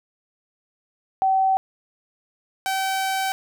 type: tone pair in turn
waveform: sine / sawtooth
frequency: 766 / 768.7 Hz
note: G5 / G5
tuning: -40 / -34 cents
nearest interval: unison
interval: 6 cents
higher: second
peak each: -16 / -18 dBFS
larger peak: first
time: 1.22-1.57 / 2.66-3.32 s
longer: second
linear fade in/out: 0 ms
effects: none